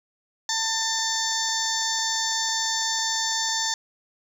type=harmonic tone; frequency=894 Hz; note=A5; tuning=27 cents sharp; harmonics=1 / 2 / 4 / 5 / 6 / 7 / 8; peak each=-31 / -31 / -31 / -31 / -31 / -31 / -31 dBFS; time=0.49-3.74 s; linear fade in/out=2 ms; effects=8-bit